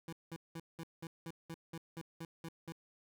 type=tone bursts; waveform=25% pulse; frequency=164.81 Hz; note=E3; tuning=in tune; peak=-39 dBFS; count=12; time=0.08-2.722 s; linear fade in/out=2 ms; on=46 ms; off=190 ms; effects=none